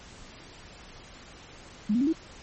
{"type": "tone with pitch steps", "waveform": "sine", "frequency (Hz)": [209.6, 242.2, 279.8, 323.2], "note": ["G#3", "B3", "C#4", "E4"], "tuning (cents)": [16, -34, 16, -34], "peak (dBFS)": -21, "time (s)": [1.89, 2.13], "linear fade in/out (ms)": 10, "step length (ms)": 60, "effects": ["pink hiss -48 dBFS RMS until 2.42 s", "MP3 32 kbps"]}